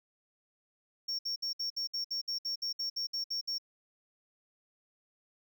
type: tone bursts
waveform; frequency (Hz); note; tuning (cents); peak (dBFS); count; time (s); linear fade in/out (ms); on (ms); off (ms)
triangle; 5500; F8; -27; -31; 15; 1.08-3.584; 10; 110; 61
effects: none